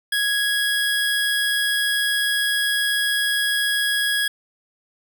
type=tone; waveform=25% pulse; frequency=1661.2 Hz; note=G#6; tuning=in tune; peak=-15 dBFS; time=0.12-4.28 s; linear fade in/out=5 ms; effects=none